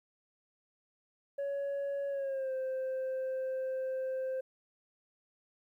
sine tone with pitch glide, 560 to 522.5 Hz, C#5 to C5, +18 to -2 cents, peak -30 dBFS, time 1.38-4.41 s, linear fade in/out 10 ms, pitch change -120 cents, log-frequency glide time 2.09-2.53 s, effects tanh soft clip ceiling -32 dBFS + 12-bit

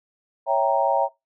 sine chord, C# diminished seventh, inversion none, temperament equal, 554.4 / 659.3 / 784 / 932.3 Hz, C#5 / E5 / G5 / Bb5, 0 / 0 / 0 / 0 cents, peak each -23 dBFS, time 0.46-1.09 s, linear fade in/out 50 ms, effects noise-tail reverb RT60 0.2 s tail -21 dB re dry

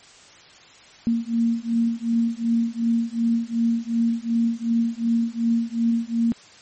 sine beating tone pair, 230 / 232.7 Hz, A#3 / A#3, -23 / -3 cents, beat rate 2.7 Hz, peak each -22 dBFS, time 1.07-6.32 s, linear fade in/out 0 ms, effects white hiss -48 dBFS RMS until 6.61 s + MP3 32 kbps

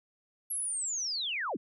sine linear sweep, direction down, 11390 to 140 Hz, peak -31 dBFS, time 0.5-1.57 s, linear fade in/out 10 ms, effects none

